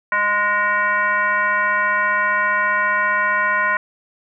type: tone with frequency modulation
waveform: sine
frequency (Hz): 1452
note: F#6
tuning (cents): -33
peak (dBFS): -15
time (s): 0.12-3.77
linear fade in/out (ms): 2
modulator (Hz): 417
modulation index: 1.4
effects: none